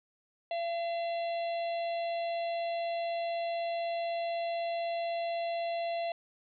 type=harmonic tone; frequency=679 Hz; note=F5; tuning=49 cents flat; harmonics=1 / 3 / 4 / 5 / 6; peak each=-31 / -47 / -46 / -50 / -50 dBFS; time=0.51-6.12 s; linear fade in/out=2 ms; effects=none